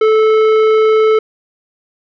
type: tone with tanh clipping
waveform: triangle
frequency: 436.4 Hz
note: A4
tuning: 14 cents flat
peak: -9 dBFS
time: 0.01-1.19 s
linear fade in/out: 5 ms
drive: 16 dB
effects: none